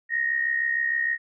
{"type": "tone with amplitude modulation", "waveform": "sine", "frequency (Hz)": 1864.7, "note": "A#6", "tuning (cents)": 0, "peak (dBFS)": -19, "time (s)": [0.09, 1.18], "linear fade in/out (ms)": 50, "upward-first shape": "sine", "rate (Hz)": 66.5, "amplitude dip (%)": 65, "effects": []}